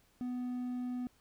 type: tone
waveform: triangle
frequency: 248.3 Hz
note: B3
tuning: 9 cents sharp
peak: -33 dBFS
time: 0.21-1.07 s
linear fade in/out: 0 ms
effects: pink hiss -69 dBFS RMS until 1.2 s